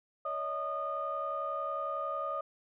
sine tone cluster, 567 / 638 / 1227 Hz, C#5 / D#5 / D#6, +39 / +43 / -25 cents, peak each -38 / -39 / -34 dBFS, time 0.25-2.41 s, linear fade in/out 5 ms, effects tanh soft clip ceiling -24 dBFS

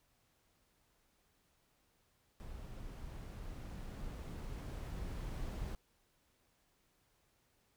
brown noise with level ramp, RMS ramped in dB -49 to -41 dBFS, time 2.4-5.75 s, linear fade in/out 0 ms, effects pink hiss -75 dBFS RMS until 7.76 s

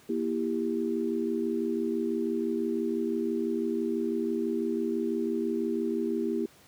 sine chord, E diminished, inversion second, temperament just, 237.3 / 329.6 / 395.6 Hz, Bb3 / E4 / G4, +31 / 0 / +16 cents, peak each -31 dBFS, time 0.09-6.46 s, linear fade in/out 5 ms, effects pink hiss -57 dBFS RMS until 6.67 s + high-pass 100 Hz 12 dB/octave

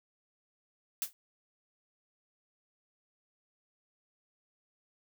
blue noise with exponential decay, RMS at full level -29 dBFS, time 1.02-1.13 s, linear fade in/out 0 ms, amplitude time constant 23 ms, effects none

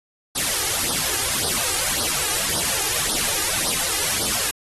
white noise with flanger, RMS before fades -22 dBFS, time 0.35-4.51 s, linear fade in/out 10 ms, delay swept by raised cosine 0.2 to 2.5 ms, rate 1.8 Hz, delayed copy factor +0.85, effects AAC 32 kbps

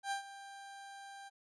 30% pulse tone with ADSR envelope, 792 Hz, G5, 18 cents sharp, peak -31 dBFS, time 0.03-1.3 s, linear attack 82 ms, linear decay 110 ms, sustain -15 dB, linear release 26 ms, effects resampled to 24000 Hz

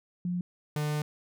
sine / 45% pulse tone pair in turn, 177.7 / 149.88 Hz, F3 / D3, +30 / +36 cents, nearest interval minor third, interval 294 cents, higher first, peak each -28 / -28 dBFS, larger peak neither, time 0.25-0.41 / 0.76-1.02 s, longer second, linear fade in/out 2 ms, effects none

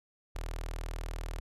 sawtooth tone with notch filter, 40.05 Hz, E1, 49 cents flat, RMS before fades -38 dBFS, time 0.35-1.4 s, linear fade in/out 0 ms, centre 190 Hz, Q 0.59, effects resampled to 32000 Hz

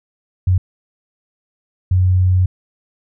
sine tone bursts at uneven times, 91.9 Hz, F#2, 11 cents flat, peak -10 dBFS, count 2, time 0.47-0.58 / 1.91-2.46 s, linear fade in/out 5 ms, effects none

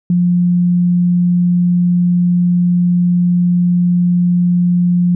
sine tone, 176.5 Hz, F3, 19 cents sharp, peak -9 dBFS, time 0.1-5.15 s, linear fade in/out 2 ms, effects none

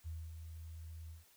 sine tone with ADSR envelope, 80.9 Hz, E2, 32 cents flat, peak -40 dBFS, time 0.04-1.25 s, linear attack 30 ms, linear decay 240 ms, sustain -6 dB, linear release 150 ms, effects white hiss -67 dBFS RMS until 1.36 s

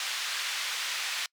white band-pass noise, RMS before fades -33 dBFS, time 0-1.26 s, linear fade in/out 2 ms, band 1400 to 4200 Hz, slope 12 dB/octave, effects noise-tail reverb RT60 0.1 s tail -26 dB re dry

